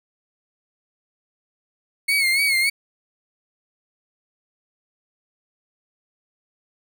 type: tone with vibrato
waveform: 35% pulse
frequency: 2184 Hz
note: C#7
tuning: 26 cents flat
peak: -15 dBFS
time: 2.08-2.7 s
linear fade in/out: 10 ms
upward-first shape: sine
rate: 3.5 Hz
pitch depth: 74 cents each way
effects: none